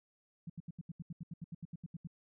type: tone bursts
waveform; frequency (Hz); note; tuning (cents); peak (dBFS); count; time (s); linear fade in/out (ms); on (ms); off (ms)
sine; 166.6; E3; +19; -40; 16; 0.47-2.073; 5; 28; 77
effects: none